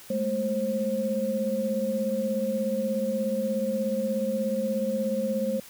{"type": "tone cluster", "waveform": "sine", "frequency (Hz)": [206.3, 223, 531], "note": ["G#3", "A3", "C5"], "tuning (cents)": [-11, 23, 25], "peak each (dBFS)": [-30, -31, -27], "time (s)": [0.1, 5.6], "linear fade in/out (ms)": 5, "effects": ["white hiss -48 dBFS RMS until 5.69 s"]}